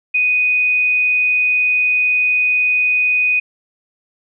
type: tone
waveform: sine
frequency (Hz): 2489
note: D#7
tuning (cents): 0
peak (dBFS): -12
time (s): 0.14-3.4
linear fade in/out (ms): 10
effects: none